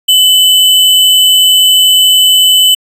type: tone with sample-and-hold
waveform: sine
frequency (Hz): 3012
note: F#7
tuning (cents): +30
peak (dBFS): -3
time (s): 0.08-2.75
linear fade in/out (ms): 10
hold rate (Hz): 11025
effects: resampled to 32000 Hz